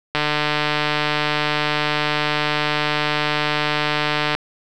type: click train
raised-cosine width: 0.3 ms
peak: -3 dBFS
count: 631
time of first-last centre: 0.15-4.35 s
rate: 150 Hz
effects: none